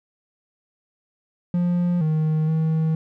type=tone with pitch steps; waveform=triangle; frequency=175.8 / 156.2 / 159.3 Hz; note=F3 / D#3 / D#3; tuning=+12 / +7 / +41 cents; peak=-16 dBFS; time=1.54-2.95 s; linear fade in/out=2 ms; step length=470 ms; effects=none